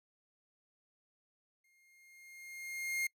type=tone with exponential growth; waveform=45% pulse; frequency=2128 Hz; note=C7; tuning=29 cents sharp; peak=-31 dBFS; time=1.64-3.07 s; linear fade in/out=5 ms; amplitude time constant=310 ms; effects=noise-tail reverb RT60 0.1 s tail -26 dB re dry